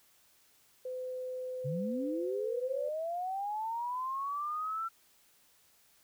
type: tone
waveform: sine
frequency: 509 Hz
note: C5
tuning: 48 cents flat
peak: -36 dBFS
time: 0.85-2.89 s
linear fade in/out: 5 ms
type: linear sweep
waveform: sine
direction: up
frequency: 128.6 to 1355 Hz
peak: -33 dBFS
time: 1.64-4.89 s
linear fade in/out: 20 ms
effects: white hiss -66 dBFS RMS until 6.03 s